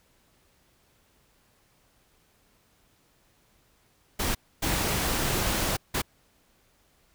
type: noise bursts at uneven times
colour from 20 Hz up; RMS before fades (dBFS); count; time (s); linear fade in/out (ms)
pink; -27; 3; 4.19-4.35 / 4.62-5.77 / 5.94-6.02; 10
effects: pink hiss -65 dBFS RMS until 7.14 s